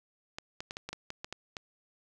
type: clicks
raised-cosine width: 0.2 ms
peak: -21 dBFS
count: 10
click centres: 0.385 / 0.605 / 0.709 / 0.769 / 0.89 / 0.93 / 1.104 / 1.245 / 1.326 / 1.568 s
effects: none